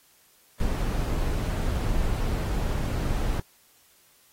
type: noise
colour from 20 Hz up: brown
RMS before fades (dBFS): -26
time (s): 0.6-3.4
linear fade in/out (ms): 2
effects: white hiss -60 dBFS RMS until 4.32 s + AAC 48 kbps